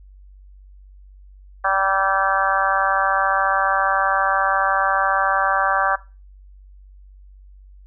harmonic tone with a mistuned harmonic, 193.9 Hz, G3, 19 cents flat, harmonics 3 / 4 / 5 / 6 / 7 / 8 / 9, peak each -26 / -22 / -26 / -21 / -26 / -23 / -27 dBFS, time 1.64-5.96 s, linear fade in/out 10 ms, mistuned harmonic 9, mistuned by -35 cents, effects noise-tail reverb RT60 0.3 s tail -19 dB re dry + added 48 Hz sine -42 dBFS peak until 7.86 s

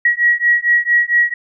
sine beating tone pair, 1909 / 1913.4 Hz, A#6 / A#6, +41 / +45 cents, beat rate 4.4 Hz, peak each -14 dBFS, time 0.05-1.34 s, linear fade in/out 5 ms, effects none

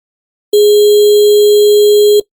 sine tone with sample-and-hold, 416.3 Hz, G#4, 4 cents sharp, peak -3 dBFS, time 0.53-2.2 s, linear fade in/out 5 ms, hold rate 3675 Hz, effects noise-tail reverb RT60 0.1 s tail -21 dB re dry + Opus 24 kbps

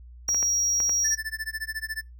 triangle tone, 5670 Hz, F8, 25 cents sharp, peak -21 dBFS, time 0.28-1.15 s, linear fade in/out 5 ms
clicks, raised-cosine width 0.5 ms, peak -21 dBFS, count 5, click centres 0.289 / 0.346 / 0.428 / 0.803 / 0.895 s
square tone with tremolo, 1760 Hz, A6, in tune, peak -28 dBFS, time 1.04-2.02 s, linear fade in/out 10 ms, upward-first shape sine, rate 14 Hz, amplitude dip 100%
effects noise-tail reverb RT60 0.2 s tail -23 dB re dry + added 60 Hz sine -43 dBFS peak until 2.19 s

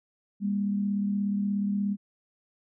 sine tone pair together, 200.8 / 237.6 Hz, G3 / A#3, +42 / +33 cents, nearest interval minor third, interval 291 cents, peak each -25 / -35 dBFS, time 0.4-1.97 s, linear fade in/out 50 ms, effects none

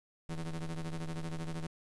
45% pulse ring-modulated tone, 83.3 Hz, E2, 19 cents sharp, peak -33 dBFS, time 0.29-1.67 s, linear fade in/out 5 ms, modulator 76.9 Hz, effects resampled to 24000 Hz + 10-bit

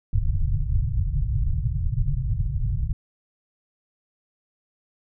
pink low-pass noise, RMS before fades -23 dBFS, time 0.13-2.93 s, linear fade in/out 2 ms, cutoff 150 Hz, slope 96 dB/octave, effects none

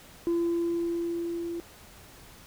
sine tone with level ramp, 340 Hz, F4, 46 cents flat, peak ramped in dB -21 to -31 dBFS, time 0.27-1.6 s, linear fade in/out 0 ms, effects tanh soft clip ceiling -22 dBFS + pink hiss -51 dBFS RMS until 2.46 s

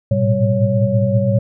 sine tone cluster, 108.2 / 113.9 / 123.4 / 194.2 / 556 Hz, A2 / A#2 / B2 / G3 / C#5, -29 / -40 / -1 / -16 / +5 cents, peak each -19 dBFS, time 0.11-1.39 s, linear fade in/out 5 ms, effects none

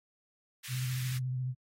pink high-pass noise, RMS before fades -44 dBFS, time 0.63-1.19 s, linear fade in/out 20 ms, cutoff 1600 Hz, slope 24 dB/octave
sine tone with vibrato, 127.6 Hz, C3, 43 cents flat, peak -31 dBFS, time 0.68-1.55 s, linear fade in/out 50 ms, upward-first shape sine, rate 14 Hz, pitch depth 30 cents each way
effects AAC 48 kbps

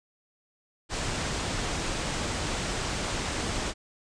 pink low-pass noise, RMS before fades -31 dBFS, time 0.89-3.74 s, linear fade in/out 50 ms, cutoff 8900 Hz, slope 48 dB/octave, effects resampled to 22050 Hz

